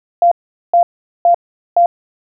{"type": "tone bursts", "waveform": "sine", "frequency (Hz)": 692, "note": "F5", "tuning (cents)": -16, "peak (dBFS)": -6, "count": 4, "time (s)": [0.22, 1.86], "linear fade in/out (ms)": 2, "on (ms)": 95, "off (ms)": 420, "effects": []}